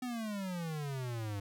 square exponential sweep, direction down, 255.4 to 98.5 Hz, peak -37 dBFS, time 0.02-1.4 s, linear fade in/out 5 ms, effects none

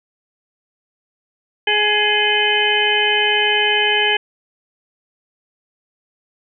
harmonic tone with a mistuned harmonic, 419.1 Hz, G#4, 16 cents sharp, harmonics 1 / 2 / 4 / 5 / 6 / 7, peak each -22 / -22 / -20 / -23 / -21 / -18 dBFS, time 1.67-4.17 s, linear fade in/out 5 ms, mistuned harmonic 7, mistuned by +63 cents, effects none

